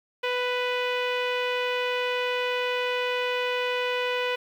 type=tone with low-pass filter; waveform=sawtooth; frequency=495.6 Hz; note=B4; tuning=6 cents sharp; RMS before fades=-27 dBFS; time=0.23-4.36 s; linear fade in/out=10 ms; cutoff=2800 Hz; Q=2.8; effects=9-bit